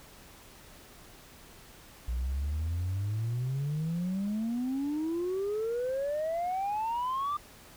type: exponential sweep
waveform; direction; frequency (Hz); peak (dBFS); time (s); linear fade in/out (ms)
sine; up; 58.27 to 1200; -27; 2.08-7.37; 5
effects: tanh soft clip ceiling -27 dBFS + pink hiss -53 dBFS RMS until 7.76 s